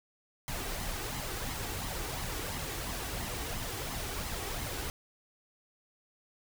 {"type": "noise with flanger", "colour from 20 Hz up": "pink", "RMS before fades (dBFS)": -37, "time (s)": [0.48, 4.9], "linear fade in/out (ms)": 0, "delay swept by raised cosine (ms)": [0.96, 2.66], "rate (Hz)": 2.9, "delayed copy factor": 0.5, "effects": []}